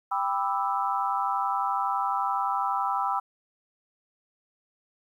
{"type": "chord", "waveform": "sine", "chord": "E minor seventh", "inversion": "first", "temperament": "just", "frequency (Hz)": [791.1, 988.9, 1186.7, 1318.5], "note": ["G5", "B5", "D6", "E6"], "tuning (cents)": [16, 2, 18, 0], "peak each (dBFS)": [-29, -29, -33, -30], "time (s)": [0.11, 3.2], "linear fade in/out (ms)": 10, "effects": ["10-bit"]}